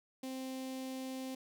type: tone with notch filter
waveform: sawtooth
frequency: 261.6 Hz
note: C4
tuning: in tune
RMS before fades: -42 dBFS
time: 0.23-1.35 s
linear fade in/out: 5 ms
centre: 1400 Hz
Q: 0.85
effects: none